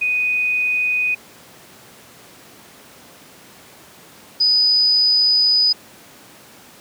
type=tone pair in turn; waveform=sine; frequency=2489 / 4978 Hz; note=D#7 / D#8; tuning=0 / 0 cents; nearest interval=octave; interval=1200 cents; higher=second; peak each=-16 / -12 dBFS; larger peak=second; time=0.01-1.15 / 4.4-5.73 s; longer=second; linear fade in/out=10 ms; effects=pink hiss -44 dBFS RMS until 6.8 s + high-pass 150 Hz 12 dB/octave